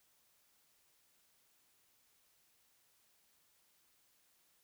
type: silence
effects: white hiss -73 dBFS RMS until 4.63 s